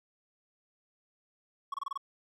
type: tone bursts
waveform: triangle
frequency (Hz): 1108.7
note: C#6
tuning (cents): 0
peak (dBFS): -30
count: 6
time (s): 1.72-1.976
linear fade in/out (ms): 5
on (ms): 21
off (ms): 26
effects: none